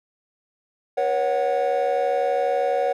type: chord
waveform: triangle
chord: B suspended second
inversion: none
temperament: equal with one note detuned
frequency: 482.3 / 554.4 / 740 Hz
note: B4 / C#5 / F#5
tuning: -41 / 0 / 0 cents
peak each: -22 / -20 / -21 dBFS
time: 0.97-2.93 s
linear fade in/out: 10 ms
effects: tanh soft clip ceiling -12 dBFS